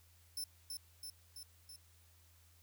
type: tone with echo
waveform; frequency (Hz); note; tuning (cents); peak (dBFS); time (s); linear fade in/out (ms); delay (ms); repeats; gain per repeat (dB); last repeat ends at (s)
20% pulse; 5320; E8; +15; -34; 0.37-0.44; 2; 330; 4; -3; 1.76
effects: added 84 Hz sine -65 dBFS peak until 2.62 s + white hiss -69 dBFS RMS until 2.62 s